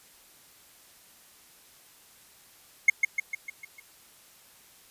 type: tone with echo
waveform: triangle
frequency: 2159 Hz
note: C#7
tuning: 46 cents flat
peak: -11 dBFS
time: 2.88-2.9 s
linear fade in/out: 5 ms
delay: 150 ms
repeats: 6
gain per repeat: -5 dB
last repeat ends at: 3.8 s
effects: white hiss -56 dBFS RMS until 4.9 s + resampled to 32000 Hz